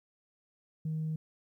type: tone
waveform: sine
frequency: 157.3 Hz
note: D#3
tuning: 19 cents sharp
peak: -30 dBFS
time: 0.85-1.16 s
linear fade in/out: 5 ms
effects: tanh soft clip ceiling -28 dBFS + 12-bit